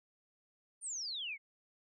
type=exponential sweep; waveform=sine; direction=down; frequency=9340 to 2106 Hz; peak=-38 dBFS; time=0.81-1.38 s; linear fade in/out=50 ms; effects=none